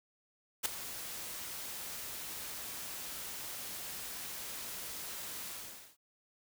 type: noise with ADSR envelope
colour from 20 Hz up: white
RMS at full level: -29 dBFS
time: 0.63-5.97 s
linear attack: 26 ms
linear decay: 6 ms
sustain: -14 dB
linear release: 490 ms
effects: none